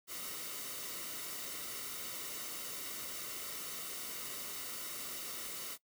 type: noise with comb filter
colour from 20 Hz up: white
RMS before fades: -43 dBFS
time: 0.07-5.78 s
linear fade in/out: 50 ms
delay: 1.2 ms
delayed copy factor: -0.55
effects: noise-tail reverb RT60 0.1 s tail -20 dB re dry